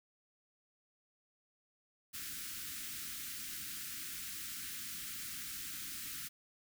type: band-stop noise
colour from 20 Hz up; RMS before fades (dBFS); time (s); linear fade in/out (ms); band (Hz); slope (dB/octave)
white; -44; 2.13-6.29; 20; 330 to 1300; 48
effects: none